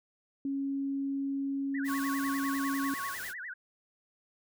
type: tone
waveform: sine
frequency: 275.5 Hz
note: C#4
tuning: 11 cents flat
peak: -30 dBFS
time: 0.45-2.94 s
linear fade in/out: 2 ms
type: tone with vibrato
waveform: sine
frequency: 1700 Hz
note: G#6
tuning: 40 cents sharp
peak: -38 dBFS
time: 1.74-3.54 s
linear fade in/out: 10 ms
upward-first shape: sine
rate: 10 Hz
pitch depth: 280 cents each way
type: noise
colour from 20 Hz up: white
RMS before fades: -43 dBFS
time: 1.84-3.34 s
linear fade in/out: 50 ms
type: tone with tremolo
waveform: sine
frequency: 1108.7 Hz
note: C#6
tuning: in tune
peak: -34 dBFS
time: 1.87-3.17 s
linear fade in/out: 50 ms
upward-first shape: sine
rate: 5.3 Hz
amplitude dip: 45%
effects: none